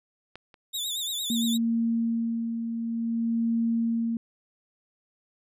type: clicks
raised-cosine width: 0.3 ms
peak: -25 / -34 dBFS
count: 2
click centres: 0.356 / 0.542 s
type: tone with vibrato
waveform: sawtooth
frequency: 3633 Hz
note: A#7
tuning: 45 cents flat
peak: -26 dBFS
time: 0.73-1.58 s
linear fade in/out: 20 ms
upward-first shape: sine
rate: 8.7 Hz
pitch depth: 94 cents each way
type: tone with tremolo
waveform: sine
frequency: 230 Hz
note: A#3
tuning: 23 cents flat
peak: -22 dBFS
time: 1.3-4.17 s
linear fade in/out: 2 ms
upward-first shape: sine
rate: 0.54 Hz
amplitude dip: 50%
effects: none